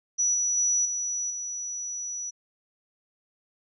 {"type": "tone with level steps", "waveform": "sine", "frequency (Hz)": 5890, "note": "F#8", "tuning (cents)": -9, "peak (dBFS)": [-21, -23, -21, -27, -31], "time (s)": [0.18, 2.31], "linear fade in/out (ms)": 20, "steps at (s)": [0.34, 0.57, 0.85, 1.3], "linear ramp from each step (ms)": 5, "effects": []}